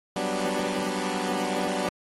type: chord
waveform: 15% pulse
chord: G major seventh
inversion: third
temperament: equal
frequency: 185 / 196 / 246.9 / 293.7 Hz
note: F#3 / G3 / B3 / D4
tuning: 0 / 0 / 0 / 0 cents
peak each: -26 dBFS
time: 0.16-1.89 s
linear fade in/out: 2 ms
effects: AAC 32 kbps